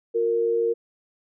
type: tone pair together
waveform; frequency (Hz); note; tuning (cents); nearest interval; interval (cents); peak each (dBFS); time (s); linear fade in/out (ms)
sine; 356.6 / 462.6; F4 / A#4; +36 / -13; perfect fourth; 451; -28 / -20; 0.14-0.74; 20
effects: none